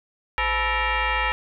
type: tone with frequency modulation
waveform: sine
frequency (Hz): 513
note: C5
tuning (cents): -34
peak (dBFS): -20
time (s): 0.38-1.32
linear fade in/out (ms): 0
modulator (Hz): 457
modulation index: 5
effects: none